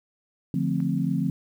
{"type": "chord", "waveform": "sine", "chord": "D minor seventh", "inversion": "none", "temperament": "equal", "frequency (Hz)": [146.83, 174.61, 220, 261.6], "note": ["D3", "F3", "A3", "C4"], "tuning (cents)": [0, 0, 0, 0], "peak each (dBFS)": [-28, -26, -30, -28], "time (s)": [0.54, 1.3], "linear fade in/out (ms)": 2}
{"type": "click", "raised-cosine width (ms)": 0.5, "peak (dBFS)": -32, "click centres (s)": 0.803}
{"effects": ["9-bit"]}